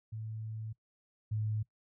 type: tone pair in turn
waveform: sine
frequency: 110 / 107.74 Hz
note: A2 / A2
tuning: 0 / -36 cents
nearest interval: unison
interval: 36 cents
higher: first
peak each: -38 / -31 dBFS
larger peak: second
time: 0.12-0.73 / 1.31-1.63 s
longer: first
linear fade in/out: 10 ms
effects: noise-tail reverb RT60 0.1 s tail -21 dB re dry